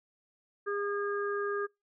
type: harmonic tone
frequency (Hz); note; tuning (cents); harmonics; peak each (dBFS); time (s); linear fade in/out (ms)
406.5; G#4; -37; 1 / 3 / 4; -32 / -37 / -38; 0.66-1.67; 20
effects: noise-tail reverb RT60 0.2 s tail -25 dB re dry